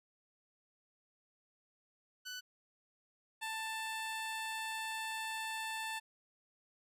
15% pulse tone pair in turn, 1494 / 884.8 Hz, F#6 / A5, +16 / +9 cents, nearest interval major sixth, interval 907 cents, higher first, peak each -36 / -32 dBFS, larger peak second, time 2.25-2.41 / 3.41-6 s, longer second, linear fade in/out 20 ms, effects resampled to 32000 Hz

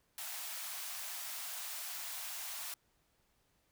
white high-pass noise, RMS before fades -43 dBFS, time 0.18-2.74 s, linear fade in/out 2 ms, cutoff 620 Hz, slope 96 dB/octave, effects pink hiss -75 dBFS RMS until 3.71 s

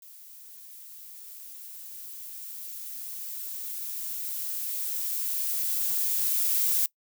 violet noise with level ramp, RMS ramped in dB -49 to -24 dBFS, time 0.02-6.86 s, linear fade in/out 2 ms, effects noise-tail reverb RT60 0.1 s tail -22 dB re dry

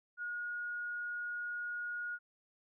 sine tone, 1441 Hz, F#6, 46 cents flat, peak -37 dBFS, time 0.17-2.19 s, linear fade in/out 50 ms, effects none

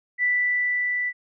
sine tone with level ramp, 1975.5 Hz, B6, in tune, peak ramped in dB -18 to -23 dBFS, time 0.18-1.13 s, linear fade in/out 50 ms, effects none

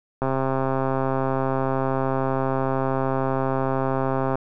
click train, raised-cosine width 1 ms, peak -10 dBFS, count 551, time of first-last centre 0.22-4.355 s, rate 133 Hz, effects none

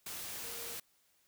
sine tone in noise, 467.5 Hz, A#4, 5 cents sharp, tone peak -52 dBFS, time 0.44-0.76 s, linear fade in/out 5 ms, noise white, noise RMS -43 dBFS, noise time 0.06-0.8 s, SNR -12 dB, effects white hiss -72 dBFS RMS until 1.27 s

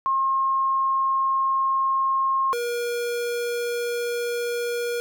sine / square tone pair in turn, 1072 / 477.5 Hz, C6 / A#4, +42 / +42 cents, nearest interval octave + major second, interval 1400 cents, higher first, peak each -19 / -25 dBFS, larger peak first, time 0.06-2.53 / 2.53-5 s, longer neither, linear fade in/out 0 ms, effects none

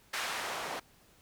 white noise with band-pass filter sweep, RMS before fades -37 dBFS, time 0.13-0.8 s, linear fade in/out 10 ms, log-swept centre 1600 to 600 Hz, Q 0.82, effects pink hiss -63 dBFS RMS until 1.21 s

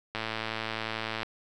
click train, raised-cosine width 0.3 ms, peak -16 dBFS, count 121, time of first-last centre 0.15-1.231 s, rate 111 Hz, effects none

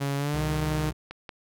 sawtooth tone with pitch glide, 140 to 153.56 Hz, C#3 to D#3, +18 to -22 cents, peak -22 dBFS, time 0-0.91 s, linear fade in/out 20 ms, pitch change +160 cents, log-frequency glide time 0.17-0.42 s
25% pulse tone with vibrato, 64.4 Hz, C2, 27 cents flat, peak -27 dBFS, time 0.33-0.93 s, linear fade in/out 20 ms, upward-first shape triangle, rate 6.8 Hz, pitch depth 120 cents each way
clicks, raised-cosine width 0.3 ms, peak -22 dBFS, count 2, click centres 1.11 / 1.292 s
effects none

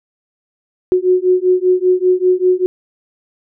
sine beating tone pair, 363.8 / 368.9 Hz, F#4 / F#4, -29 / -5 cents, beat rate 5.1 Hz, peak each -13 / -13 dBFS, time 0.92-2.66 s, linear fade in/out 0 ms, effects none

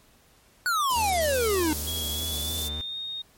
square exponential sweep, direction down, 1498 to 296.3 Hz, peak -23 dBFS, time 0.66-1.73 s, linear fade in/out 0 ms
white band-stop noise, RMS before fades -33 dBFS, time 0.89-2.69 s, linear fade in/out 20 ms, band 690 to 3600 Hz, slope 24 dB/octave
45% pulse tone with vibrato, 77.78 Hz, D#2, in tune, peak -33 dBFS, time 0.96-2.81 s, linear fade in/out 0 ms, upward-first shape sine, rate 3.3 Hz, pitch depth 86 cents each way
sine tone with pitch glide, 3322 to 3707 Hz, G#7 to A#7, 0 to -10 cents, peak -31 dBFS, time 1.87-3.22 s, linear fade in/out 5 ms, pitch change +190 cents, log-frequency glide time 2.07-2.98 s
effects pink hiss -59 dBFS RMS until 3.37 s + MP3 64 kbps

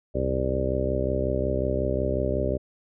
harmonic tone with a mistuned harmonic, 65.5 Hz, C2, 2 cents sharp, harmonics 1 / 2 / 3 / 4 / 5 / 6 / 7 / 8 / 9, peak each -29 / -32 / -35 / -33 / -35 / -30 / -35 / -33 / -29 dBFS, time 0.14-2.58 s, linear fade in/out 20 ms, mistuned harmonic 1, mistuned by +86 cents, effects none

